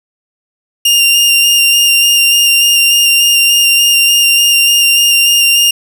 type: tone with vibrato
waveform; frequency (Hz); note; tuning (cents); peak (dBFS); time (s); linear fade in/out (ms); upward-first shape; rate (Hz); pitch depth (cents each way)
sawtooth; 2800; F7; +4; -3; 0.85-5.71; 5; square; 3.4; 13
effects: none